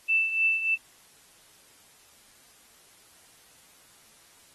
sine tone with tremolo, 2654 Hz, E7, 11 cents sharp, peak -19 dBFS, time 0.08-0.76 s, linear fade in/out 20 ms, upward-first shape triangle, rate 3.3 Hz, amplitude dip 70%, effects white hiss -57 dBFS RMS until 4.54 s + AAC 32 kbps

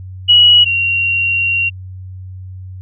sine tone pair in turn, 2918 / 2754 Hz, F#7 / F7, -25 / -25 cents, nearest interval minor second, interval 100 cents, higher first, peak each -4 / -12 dBFS, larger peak first, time 0.28-0.65 / 0.65-1.7 s, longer second, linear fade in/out 20 ms, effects added 93 Hz sine -27 dBFS peak until 2.81 s

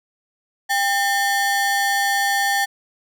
45% pulse ring-modulated tone, 1300 Hz, E6, 24 cents flat, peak -14 dBFS, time 0.69-2.66 s, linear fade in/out 20 ms, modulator 504 Hz, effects none

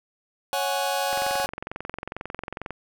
sawtooth chord, C# suspended fourth, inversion none, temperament just, 554.4 / 739.2 / 831.5 Hz, C#5 / F#5 / G#5, 0 / -2 / +2 cents, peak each -24 dBFS, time 0.53-1.46 s, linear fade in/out 0 ms
click train, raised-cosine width 0.5 ms, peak -17 dBFS, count 36, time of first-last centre 1.13-2.707 s, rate 22.2 Hz
effects none

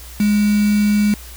sine tone with quantisation, 207.8 Hz, G#3, 1 cent sharp, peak -12 dBFS, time 0.2-1.14 s, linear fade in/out 2 ms, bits 4, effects added 60 Hz sine -35 dBFS peak until 1.36 s + white hiss -39 dBFS RMS until 1.36 s

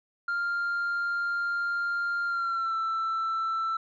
sine tone with pitch glide, 1396.9 to 1331.5 Hz, F6 to E6, 0 to +17 cents, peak -24 dBFS, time 0.28-3.77 s, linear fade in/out 5 ms, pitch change -83 cents, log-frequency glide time 2.26-2.76 s, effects tanh soft clip ceiling -25 dBFS

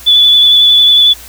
sine tone with vibrato, 3456 Hz, A7, 32 cents flat, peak -3 dBFS, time 0.06-1.14 s, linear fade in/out 20 ms, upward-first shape triangle, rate 11 Hz, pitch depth 19 cents each way, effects added 60 Hz sine -37 dBFS peak until 1.28 s + white hiss -33 dBFS RMS until 1.28 s

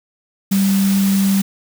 sine tone in noise, 195.6 Hz, G3, 4 cents flat, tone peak -12 dBFS, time 0.51-1.42 s, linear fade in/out 10 ms, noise white, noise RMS -26 dBFS, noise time 0.51-1.42 s, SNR +11 dB, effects none

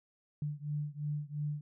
sine beating tone pair, 146.83 / 149.73 Hz, D3 / D3, 0 / +34 cents, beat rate 2.9 Hz, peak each -37 / -38 dBFS, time 0.42-1.61 s, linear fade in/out 2 ms, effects none

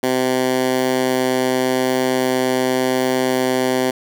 10% pulse tone with high-pass filter, 128.7 Hz, C3, 28 cents flat, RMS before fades -18 dBFS, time 0.03-3.91 s, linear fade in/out 5 ms, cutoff 270 Hz, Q 1.3, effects none

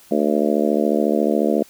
harmonic tone, 74.1 Hz, D2, 16 cents sharp, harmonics 3 / 4 / 5 / 6 / 7 / 8 / 9, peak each -21 / -22 / -23 / -24 / -24 / -25 / -26 dBFS, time 0.11-1.63 s, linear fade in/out 5 ms, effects white hiss -49 dBFS RMS until 1.69 s

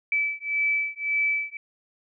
sine beating tone pair, 2307 / 2308.8 Hz, D7 / D7, -31 / -30 cents, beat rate 1.8 Hz, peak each -26 dBFS, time 0.12-1.57 s, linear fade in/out 2 ms, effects none

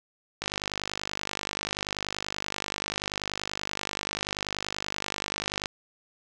click train, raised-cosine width 0.2 ms, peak -12 dBFS, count 265, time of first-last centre 0.42-5.658 s, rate 50.4 Hz, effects none

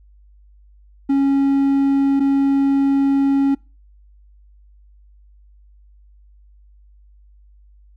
triangle tone pair in turn, 275.6 / 275.6 Hz, C#4 / C#4, -10 / -10 cents, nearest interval unison, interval 0 cents, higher neither, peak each -11 dBFS, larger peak neither, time 1.09-2.2 / 2.2-3.55 s, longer second, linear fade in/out 10 ms, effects noise-tail reverb RT60 0.3 s tail -25 dB re dry + added 50 Hz sine -46 dBFS peak until 7.96 s

